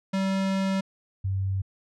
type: tone pair in turn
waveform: square / sine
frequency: 192.7 / 96.35 Hz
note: G3 / G2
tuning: -29 / -29 cents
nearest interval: octave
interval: 1200 cents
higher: first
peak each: -24 dBFS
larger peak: neither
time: 0.13-0.81 / 1.24-1.62 s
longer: first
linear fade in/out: 10 ms
effects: low-pass 6000 Hz 12 dB/octave